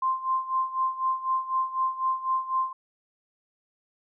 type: tone with tremolo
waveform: sine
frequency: 1046.5 Hz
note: C6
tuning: in tune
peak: -21 dBFS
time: 0.02-2.73 s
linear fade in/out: 5 ms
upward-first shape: sine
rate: 4 Hz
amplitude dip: 80%
effects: none